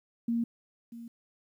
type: tone with echo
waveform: sine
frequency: 233.1 Hz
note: A#3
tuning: in tune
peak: -26 dBFS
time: 0.28-0.44 s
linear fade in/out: 5 ms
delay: 640 ms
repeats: 1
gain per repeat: -15 dB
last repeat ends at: 1.08 s
effects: 11-bit